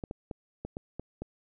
clicks, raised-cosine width 2 ms, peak -23 dBFS, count 7, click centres 0.038 / 0.111 / 0.312 / 0.65 / 0.769 / 0.996 / 1.22 s, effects none

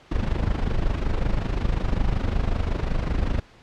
brown noise with amplitude modulation, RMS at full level -20 dBFS, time 0.11-3.4 s, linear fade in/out 5 ms, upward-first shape sine, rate 25.4 Hz, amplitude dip 70%, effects pink hiss -51 dBFS RMS until 3.62 s + low-pass 4000 Hz 12 dB/octave

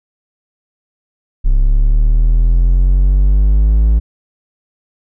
triangle linear sweep, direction up, 32.7 to 55.1 Hz, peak -5 dBFS, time 1.44-4 s, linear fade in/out 20 ms, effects none

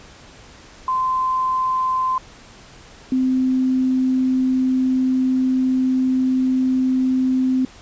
sine tone pair in turn, 1034 / 258.5 Hz, C6 / C4, -21 / -21 cents, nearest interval 2 octaves, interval 2400 cents, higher first, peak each -17 / -15 dBFS, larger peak second, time 0.88-2.18 / 3.12-7.65 s, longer second, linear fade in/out 2 ms, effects pink hiss -44 dBFS RMS until 7.81 s + resampled to 16000 Hz

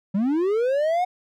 triangle linear sweep, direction up, 183 to 740 Hz, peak -17 dBFS, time 0.14-1.05 s, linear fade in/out 10 ms, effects none

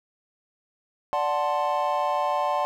triangle chord, D dominant seventh, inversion none, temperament equal, 587.3 / 740 / 880 / 1046.5 Hz, D5 / F#5 / A5 / C6, 0 / 0 / 0 / 0 cents, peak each -26 dBFS, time 1.13-2.65 s, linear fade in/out 0 ms, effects none

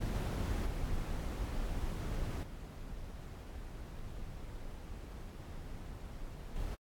brown noise with level steps, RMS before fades -34 / -37 / -45 / -39 dBFS, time 0-6.76 s, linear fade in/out 20 ms, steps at 0.66 / 2.43 / 6.56 s, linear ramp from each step 2 ms, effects AAC 64 kbps

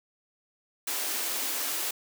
white high-pass noise, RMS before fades -31 dBFS, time 0.87-1.91 s, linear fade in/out 5 ms, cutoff 240 Hz, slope 96 dB/octave, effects none

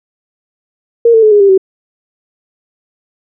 sine tone with pitch steps, 466.2 / 447.7 / 430 / 412.9 / 396.6 / 380.9 Hz, A#4 / A4 / A4 / G#4 / G4 / G4, 0 / +30 / -40 / -10 / +20 / -50 cents, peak -3 dBFS, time 1.05-1.578 s, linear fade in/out 5 ms, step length 88 ms, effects none

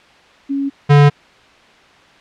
sine / square tone pair in turn, 277.2 / 144.65 Hz, C#4 / D3, 0 / -26 cents, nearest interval major seventh, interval 1126 cents, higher first, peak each -16 / -6 dBFS, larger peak second, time 0.49-0.7 / 0.89-1.1 s, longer neither, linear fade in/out 20 ms, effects white hiss -46 dBFS RMS until 2.2 s + low-pass 3000 Hz 12 dB/octave

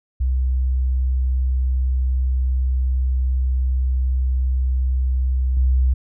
sine tone with level steps, 64.1 Hz, C2, 35 cents flat, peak -16 / -13 dBFS, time 0.2-5.94 s, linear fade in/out 10 ms, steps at 5.57 s, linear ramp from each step 2 ms, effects none

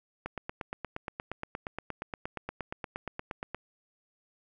click train, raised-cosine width 0.5 ms, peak -20 dBFS, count 29, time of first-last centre 0.26-3.546 s, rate 8.52 Hz, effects none

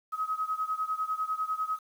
sine beating tone pair, 1267 / 1277 Hz, D#6 / D#6, +31 / +45 cents, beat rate 10 Hz, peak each -31 / -33 dBFS, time 0.12-1.79 s, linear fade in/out 20 ms, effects 9-bit

